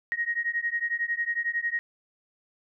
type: beating tone pair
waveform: sine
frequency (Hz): 1873 / 1884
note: A#6 / A#6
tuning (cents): +8 / +18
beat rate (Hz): 11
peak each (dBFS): -29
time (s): 0.12-1.79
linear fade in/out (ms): 0
effects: none